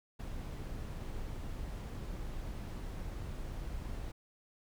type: noise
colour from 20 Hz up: brown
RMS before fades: -41 dBFS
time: 0.19-4.12 s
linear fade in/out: 10 ms
effects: none